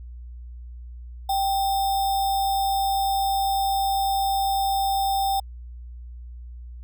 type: tone with sample-and-hold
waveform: sine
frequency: 784 Hz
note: G5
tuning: in tune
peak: -20 dBFS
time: 1.29-5.4 s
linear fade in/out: 5 ms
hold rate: 4410 Hz
effects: added 60 Hz sine -36 dBFS peak until 6.83 s